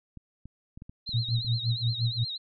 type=clicks; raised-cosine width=5 ms; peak=-31 dBFS; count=10; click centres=0.173 / 0.456 / 0.775 / 0.821 / 0.895 / 1.092 / 1.137 / 1.288 / 1.387 / 1.448 s
type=tone with vibrato; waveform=sine; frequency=3951 Hz; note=B7; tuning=in tune; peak=-32 dBFS; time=1.06-2.38 s; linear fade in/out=20 ms; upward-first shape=sine; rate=8.5 Hz; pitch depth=110 cents each way
type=tone with tremolo; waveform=sine; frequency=116.54 Hz; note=A#2; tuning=in tune; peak=-22 dBFS; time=1.13-2.25 s; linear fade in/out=20 ms; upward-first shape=sine; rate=5.7 Hz; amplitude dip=95%
effects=none